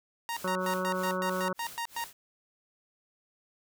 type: tone bursts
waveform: sawtooth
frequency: 932.3 Hz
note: A#5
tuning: in tune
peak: -28 dBFS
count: 10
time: 0.29-2.04 s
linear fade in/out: 0 ms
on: 76 ms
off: 110 ms
type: noise with tremolo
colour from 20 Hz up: white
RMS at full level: -45 dBFS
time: 0.32-2.13 s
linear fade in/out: 2 ms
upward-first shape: sine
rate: 3.1 Hz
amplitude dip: 100%
type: harmonic tone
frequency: 185 Hz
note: F#3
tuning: in tune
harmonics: 1 / 2 / 3 / 5 / 6 / 7 / 8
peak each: -35 / -37 / -34 / -41 / -37 / -39 / -39 dBFS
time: 0.44-1.53 s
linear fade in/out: 5 ms
effects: none